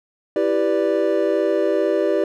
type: chord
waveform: triangle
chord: E minor seventh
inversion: none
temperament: equal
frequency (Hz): 329.6 / 392 / 493.9 / 587.3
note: E4 / G4 / B4 / D5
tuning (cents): 0 / 0 / 0 / 0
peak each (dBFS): -21 / -19 / -22 / -19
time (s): 0.36-2.24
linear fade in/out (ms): 2
effects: none